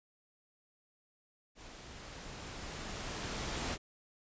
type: noise with level ramp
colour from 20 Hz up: pink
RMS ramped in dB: -52 to -36 dBFS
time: 1.55-3.78 s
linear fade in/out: 50 ms
effects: resampled to 16000 Hz